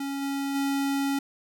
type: tone with level steps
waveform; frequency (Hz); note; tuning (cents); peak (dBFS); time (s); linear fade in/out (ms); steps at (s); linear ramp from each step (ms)
square; 277.2; C#4; 0; -30 / -28 / -25; 0-1.19; 5; 0.21 / 0.54; 20
effects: none